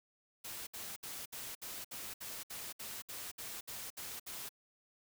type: noise bursts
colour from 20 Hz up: white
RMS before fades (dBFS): -45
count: 14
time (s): 0.44-4.492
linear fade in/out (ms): 10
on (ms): 230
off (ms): 64
effects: none